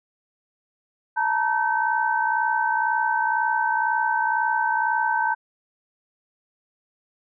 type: tone cluster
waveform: sine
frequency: 880 / 942 / 1540 Hz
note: A5 / A#5 / G6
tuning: 0 / +18 / -31 cents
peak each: -24 dBFS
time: 1.16-5.35 s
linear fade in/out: 20 ms
effects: none